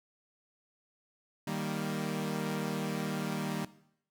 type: chord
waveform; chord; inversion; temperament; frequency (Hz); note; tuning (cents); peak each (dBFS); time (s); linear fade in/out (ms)
sawtooth; Eb major; none; equal; 155.56 / 196 / 233.1; Eb3 / G3 / Bb3; 0 / 0 / 0; -33 / -33 / -34; 1.47-3.65; 5
effects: noise-tail reverb RT60 0.7 s tail -17 dB re dry